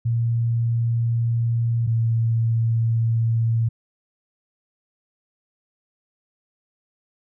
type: tone pair in turn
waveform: sine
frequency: 116.54 / 114.41 Hz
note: A#2 / A#2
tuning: 0 / -32 cents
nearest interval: unison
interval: 32 cents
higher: first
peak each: -18 / -17 dBFS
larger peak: second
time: 0.05-1.87 / 1.87-3.69 s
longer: neither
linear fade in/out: 10 ms
effects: none